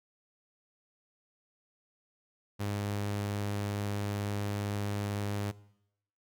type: tone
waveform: sawtooth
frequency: 102.2 Hz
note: G#2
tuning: 27 cents flat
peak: -28 dBFS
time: 2.59-5.52 s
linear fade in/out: 20 ms
effects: noise-tail reverb RT60 0.8 s tail -20 dB re dry + Opus 48 kbps